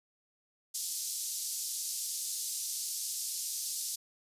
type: band-pass noise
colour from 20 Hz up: pink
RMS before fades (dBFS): -37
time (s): 0.74-3.96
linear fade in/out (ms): 10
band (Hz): 5000 to 13000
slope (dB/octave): 24
effects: resampled to 32000 Hz